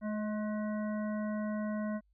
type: harmonic tone with a mistuned harmonic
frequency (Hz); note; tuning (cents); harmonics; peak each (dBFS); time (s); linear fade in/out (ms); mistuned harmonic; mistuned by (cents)
213.1; G#3; +45; 1 / 3 / 5 / 7 / 9; -33 / -40 / -47 / -49 / -52; 0.01-2.01; 50; 3; -20
effects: added 50 Hz sine -67 dBFS peak until 2.13 s